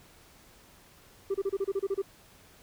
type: tone bursts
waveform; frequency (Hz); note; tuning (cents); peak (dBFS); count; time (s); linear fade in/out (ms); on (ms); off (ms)
sine; 392; G4; 0; -23; 10; 1.3-2.02; 10; 45; 30
effects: tanh soft clip ceiling -25 dBFS + pink hiss -57 dBFS RMS until 2.62 s